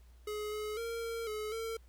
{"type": "tone with pitch steps", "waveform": "square", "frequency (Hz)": [421.8, 425.1, 462.1, 459.6, 427.4, 452.3], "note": ["G#4", "G#4", "A#4", "A#4", "G#4", "A4"], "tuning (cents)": [27, 40, -15, -25, 50, 48], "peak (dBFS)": -37, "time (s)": [0.27, 1.77], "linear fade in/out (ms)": 5, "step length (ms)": 250, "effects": ["added 60 Hz sine -55 dBFS peak until 1.88 s", "pink hiss -70 dBFS RMS until 1.88 s"]}